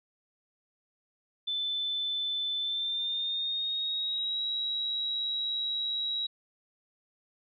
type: tone with pitch glide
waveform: sine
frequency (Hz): 3520 to 3861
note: A7 to B7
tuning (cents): 0 to -40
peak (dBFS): -29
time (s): 1.47-6.27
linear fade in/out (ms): 10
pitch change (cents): +160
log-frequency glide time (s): 2.59-4.4
effects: none